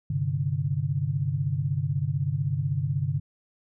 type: chord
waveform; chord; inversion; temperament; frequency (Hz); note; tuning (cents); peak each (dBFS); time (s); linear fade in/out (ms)
sine; G suspended fourth; none; equal; 98 / 130.81 / 146.83; G2 / C3 / D3; 0 / 0 / 0; -31 / -28 / -27; 0.1-3.2; 5
effects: none